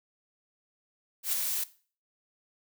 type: noise with ADSR envelope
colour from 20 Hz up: blue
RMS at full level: -27 dBFS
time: 1.23-1.64 s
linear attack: 99 ms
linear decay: 5 ms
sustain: -4 dB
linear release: 7 ms
effects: noise-tail reverb RT60 0.4 s tail -17 dB re dry